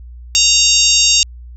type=harmonic tone; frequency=929 Hz; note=A#5; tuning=6 cents flat; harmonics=3 / 4 / 5 / 6 / 7 / 8; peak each=-16 / -16 / -16 / -16 / -16 / -16 dBFS; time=0.35-1.23 s; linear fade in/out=0 ms; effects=added 60 Hz sine -31 dBFS peak until 1.56 s